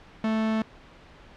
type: tone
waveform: 45% pulse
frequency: 220 Hz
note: A3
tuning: in tune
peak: -23 dBFS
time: 0.24-0.62 s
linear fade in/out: 2 ms
effects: pink hiss -50 dBFS RMS until 1.36 s + low-pass 3000 Hz 12 dB/octave